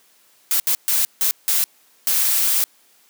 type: noise bursts at uneven times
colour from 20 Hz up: blue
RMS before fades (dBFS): -18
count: 6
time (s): 0.51-0.6 / 0.67-0.75 / 0.88-1.05 / 1.21-1.31 / 1.48-1.64 / 2.07-2.64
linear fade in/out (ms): 0
effects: white hiss -56 dBFS RMS until 3.09 s + high-pass 200 Hz 12 dB/octave